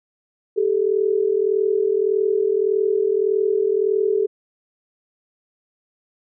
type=tone pair together; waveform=sine; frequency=392 / 433.7 Hz; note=G4 / A4; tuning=0 / -25 cents; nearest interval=major second; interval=175 cents; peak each=-19 dBFS; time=0.56-4.27 s; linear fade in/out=20 ms; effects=none